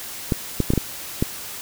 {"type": "clicks", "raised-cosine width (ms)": 3, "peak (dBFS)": -5, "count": 6, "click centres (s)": [0.322, 0.603, 0.704, 0.736, 0.777, 1.225], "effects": ["white hiss -34 dBFS RMS until 1.61 s"]}